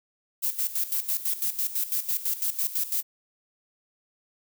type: noise with tremolo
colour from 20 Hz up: violet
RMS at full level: -26 dBFS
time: 0.42-3.03 s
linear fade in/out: 20 ms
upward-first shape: square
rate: 6 Hz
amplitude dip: 75%
effects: none